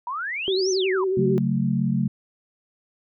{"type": "exponential two-way sweep", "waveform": "sine", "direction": "up then down", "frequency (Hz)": [932.3, 6272, 932.3], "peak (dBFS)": -26, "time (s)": [0.07, 1.04], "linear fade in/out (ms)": 2, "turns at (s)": 0.71}
{"type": "tone with vibrato", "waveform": "sine", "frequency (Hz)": 378.6, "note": "F#4", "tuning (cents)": 40, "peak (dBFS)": -20, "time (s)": [0.48, 1.38], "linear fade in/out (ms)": 0, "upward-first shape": "sine", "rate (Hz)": 11, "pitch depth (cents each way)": 44}
{"type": "chord", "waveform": "sine", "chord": "F# minor", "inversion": "second", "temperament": "just", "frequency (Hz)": [138.75, 185, 222], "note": ["C#3", "F#3", "A3"], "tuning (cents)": [2, 0, 16], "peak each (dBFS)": -24, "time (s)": [1.17, 2.08], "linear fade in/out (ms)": 5}
{"effects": []}